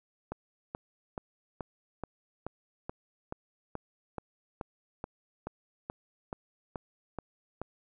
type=click train; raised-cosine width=1 ms; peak=-22 dBFS; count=18; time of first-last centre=0.32-7.616 s; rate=2.33 Hz; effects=none